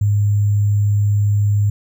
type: tone with sample-and-hold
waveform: sine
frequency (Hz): 102.9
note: G#2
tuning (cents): -16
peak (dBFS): -12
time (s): 0.01-1.7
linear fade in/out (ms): 5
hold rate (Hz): 7350
effects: none